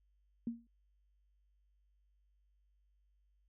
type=tone with exponential decay; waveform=sine; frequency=233.1 Hz; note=A#3; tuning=in tune; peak=-32 dBFS; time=0.47-0.67 s; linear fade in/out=2 ms; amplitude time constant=43 ms; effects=added 50 Hz sine -70 dBFS peak until 3.48 s